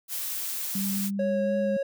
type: noise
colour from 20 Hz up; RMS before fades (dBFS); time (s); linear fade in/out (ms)
blue; -32; 0.08-1.11; 50
type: tone with pitch glide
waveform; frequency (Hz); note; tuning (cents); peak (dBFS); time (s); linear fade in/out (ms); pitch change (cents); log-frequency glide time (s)
sine; 196 to 204.1; G3 to G#3; 0 to -30; -27; 0.75-1.77; 5; +70; 0.9-1.54
type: tone with vibrato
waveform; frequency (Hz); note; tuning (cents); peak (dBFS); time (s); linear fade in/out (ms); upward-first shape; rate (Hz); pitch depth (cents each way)
triangle; 550; C#5; -14; -23; 1.19-1.83; 5; triangle; 3.3; 12
effects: none